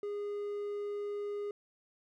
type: tone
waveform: triangle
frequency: 410.5 Hz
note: G#4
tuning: 20 cents flat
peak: -33 dBFS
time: 0.03-1.51 s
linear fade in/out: 2 ms
effects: none